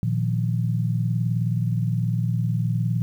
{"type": "chord", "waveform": "sine", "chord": "Bb suspended fourth", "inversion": "none", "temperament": "just", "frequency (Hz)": [116.54, 155.39, 174.81], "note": ["Bb2", "Eb3", "F3"], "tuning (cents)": [0, -2, 2], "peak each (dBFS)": [-22, -27, -27], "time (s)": [0.03, 3.02], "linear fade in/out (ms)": 0, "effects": ["9-bit"]}